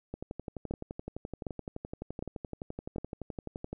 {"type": "two click trains", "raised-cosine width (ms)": 2, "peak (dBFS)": [-21, -24], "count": [4, 43], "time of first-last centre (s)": [[0.71, 2.983], [0.14, 3.73]], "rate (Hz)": [1.32, 11.7], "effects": []}